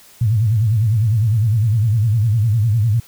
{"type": "tone with vibrato", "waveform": "sine", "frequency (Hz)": 110, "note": "A2", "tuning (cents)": 0, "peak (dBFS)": -12, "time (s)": [0.21, 3], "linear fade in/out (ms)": 5, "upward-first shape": "sine", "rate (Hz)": 9.9, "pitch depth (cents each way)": 160, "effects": ["white hiss -46 dBFS RMS until 3.07 s"]}